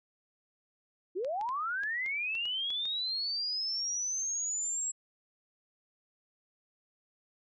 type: linear sweep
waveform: sine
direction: up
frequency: 329.6 to 7690 Hz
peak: -31 dBFS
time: 1.15-4.92 s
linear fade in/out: 20 ms
type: clicks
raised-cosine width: 0.2 ms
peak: -31 dBFS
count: 9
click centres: 1.247 / 1.412 / 1.49 / 1.835 / 2.062 / 2.352 / 2.455 / 2.704 / 2.855 s
effects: none